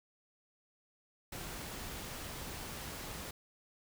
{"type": "noise", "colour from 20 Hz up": "pink", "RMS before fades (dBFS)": -44, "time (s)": [1.32, 3.31], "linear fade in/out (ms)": 5, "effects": []}